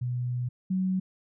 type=tone pair in turn; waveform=sine; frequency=123.47 / 187.15 Hz; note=B2 / F#3; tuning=0 / +20 cents; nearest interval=perfect fifth; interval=720 cents; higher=second; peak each=-27 / -24 dBFS; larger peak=second; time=0.01-0.49 / 0.7-1 s; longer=first; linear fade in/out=10 ms; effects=none